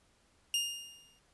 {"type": "tone with exponential decay", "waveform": "sawtooth", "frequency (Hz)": 2825, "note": "F7", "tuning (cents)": 19, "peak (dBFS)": -24, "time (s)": [0.54, 1.19], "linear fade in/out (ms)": 1, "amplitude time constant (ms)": 140, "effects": ["pink hiss -69 dBFS RMS until 1.33 s", "resampled to 24000 Hz"]}